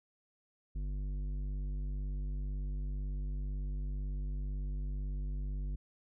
sine tone with tanh clipping, 49 Hz, G1, in tune, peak -36 dBFS, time 0.75-5.76 s, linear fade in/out 10 ms, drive 11 dB, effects none

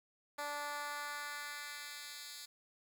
10% pulse tone with high-pass filter sweep, 291.5 Hz, D4, 13 cents flat, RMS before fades -44 dBFS, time 0.38-2.46 s, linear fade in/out 10 ms, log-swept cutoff 630 to 4000 Hz, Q 1.1, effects 10-bit

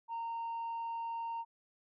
sine tone, 922 Hz, A#5, 19 cents flat, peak -34 dBFS, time 0.08-1.45 s, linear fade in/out 50 ms, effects tanh soft clip ceiling -35 dBFS

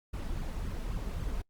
brown noise with flanger, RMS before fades -35 dBFS, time 0.13-1.42 s, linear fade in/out 10 ms, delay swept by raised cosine 0.62 to 4.72 ms, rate 3.7 Hz, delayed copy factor +0.65, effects noise-tail reverb RT60 0.1 s tail -26 dB re dry + Opus 48 kbps

